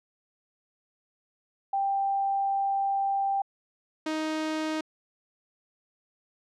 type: tone pair in turn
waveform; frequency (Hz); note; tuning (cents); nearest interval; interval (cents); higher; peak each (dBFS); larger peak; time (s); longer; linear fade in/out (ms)
sine / sawtooth; 788 / 312.7; G5 / D#4; +9 / +9; octave + major third; 1600; first; -24; neither; 1.73-3.42 / 4.06-4.81; first; 5
effects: low-pass 6000 Hz 12 dB/octave